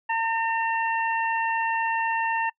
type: harmonic tone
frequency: 908 Hz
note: A#5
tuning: 46 cents flat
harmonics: 1 / 2 / 3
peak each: -24 / -28 / -32 dBFS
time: 0.09-2.5 s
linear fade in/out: 10 ms
effects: noise-tail reverb RT60 0.1 s tail -25 dB re dry